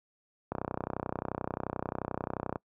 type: click train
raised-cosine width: 1 ms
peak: -18 dBFS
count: 65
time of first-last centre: 0.52-2.558 s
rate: 31.4 Hz
effects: noise-tail reverb RT60 0.1 s tail -25 dB re dry + high-pass 80 Hz 12 dB/octave